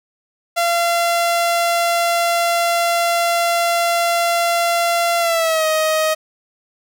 sawtooth tone with pitch glide, 685 to 628.1 Hz, F5 to D#5, -34 to +16 cents, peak -11 dBFS, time 0.56-6.15 s, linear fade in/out 20 ms, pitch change -150 cents, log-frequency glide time 5.19-5.66 s, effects none

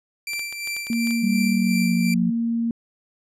sawtooth tone with tremolo, 2349 Hz, D7, in tune, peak -22 dBFS, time 0.27-2.14 s, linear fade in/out 2 ms, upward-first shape sine, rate 2.8 Hz, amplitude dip 50%
clicks, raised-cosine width 0.2 ms, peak -21 dBFS, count 9, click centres 0.334 / 0.394 / 0.526 / 0.674 / 0.766 / 0.869 / 0.931 / 1.072 / 1.108 s
sine tone, 231.6 Hz, A#3, 11 cents flat, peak -20 dBFS, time 0.9-2.71 s, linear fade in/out 2 ms
sine tone with pitch glide, 196 to 178.7 Hz, G3 to F3, 0 to +40 cents, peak -20 dBFS, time 1.22-2.31 s, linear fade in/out 20 ms, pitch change -160 cents, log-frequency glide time 1.46-1.9 s
effects resampled to 32000 Hz

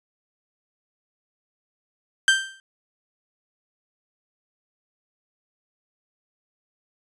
30% pulse tone with exponential decay, 1568 Hz, G6, in tune, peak -9 dBFS, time 2.28-2.6 s, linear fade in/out 1 ms, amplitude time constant 68 ms, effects resampled to 24000 Hz

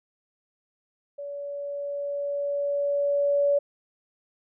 sine tone with level ramp, 570 Hz, C#5, 48 cents sharp, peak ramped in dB -33 to -18 dBFS, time 1.18-3.59 s, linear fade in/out 10 ms, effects none

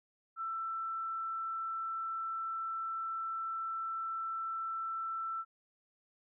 sine tone, 1333 Hz, E6, 19 cents sharp, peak -35 dBFS, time 0.36-5.45 s, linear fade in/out 50 ms, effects none

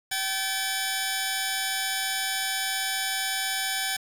10% pulse tone pair together, 770 / 1728.6 Hz, G5 / A6, -31 / -31 cents, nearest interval octave + major second, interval 1400 cents, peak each -21 / -20 dBFS, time 0.11-3.97 s, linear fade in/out 10 ms, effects 7-bit

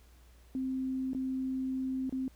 sine tone with dropouts, 261.6 Hz, C4, in tune, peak -31 dBFS, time 0.55-2.28 s, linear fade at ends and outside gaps 1 ms, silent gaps 1.133-1.148 / 2.095-2.125 s, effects added 60 Hz sine -56 dBFS peak until 2.35 s + pink hiss -65 dBFS RMS until 2.35 s

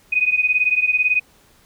sine beating tone pair, 2489 / 2507 Hz, D#7 / D#7, 0 / +12 cents, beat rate 18 Hz, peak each -17 / -19 dBFS, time 0.12-1.2 s, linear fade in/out 10 ms, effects pink hiss -54 dBFS RMS until 1.65 s

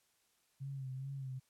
sine tone with vibrato, 134.1 Hz, C3, 43 cents sharp, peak -40 dBFS, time 0.6-1.4 s, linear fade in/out 20 ms, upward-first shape sine, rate 2.4 Hz, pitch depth 56 cents each way, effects white hiss -75 dBFS RMS until 1.49 s + low-pass 12000 Hz 12 dB/octave

